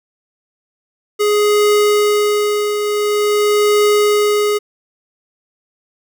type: tone with tremolo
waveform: square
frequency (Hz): 416.8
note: G#4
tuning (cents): +6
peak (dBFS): -10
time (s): 1.19-4.59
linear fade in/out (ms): 20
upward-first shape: triangle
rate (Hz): 0.47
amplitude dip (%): 55
effects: none